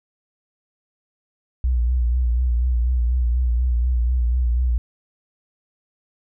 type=tone with vibrato; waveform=sine; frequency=60.8 Hz; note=B1; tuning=26 cents flat; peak=-16 dBFS; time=1.64-4.78 s; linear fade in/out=0 ms; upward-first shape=sine; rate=4.1 Hz; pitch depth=65 cents each way; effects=none